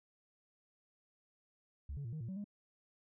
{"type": "tone with pitch steps", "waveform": "sine", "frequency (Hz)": [70.9, 141.6, 115.2, 156.1, 114.8, 189.7, 204.6], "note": ["C#2", "C#3", "A#2", "D#3", "A#2", "F#3", "G#3"], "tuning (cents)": [40, 37, -20, 6, -26, 43, -26], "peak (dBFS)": -38, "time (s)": [1.89, 2.443], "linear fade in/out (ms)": 5, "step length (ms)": 79, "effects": ["tanh soft clip ceiling -38 dBFS"]}